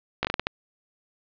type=slowing click train; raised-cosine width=0.3 ms; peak=-8 dBFS; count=7; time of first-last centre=0.23-0.469 s; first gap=17 ms; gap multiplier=1.34; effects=resampled to 11025 Hz + 7-bit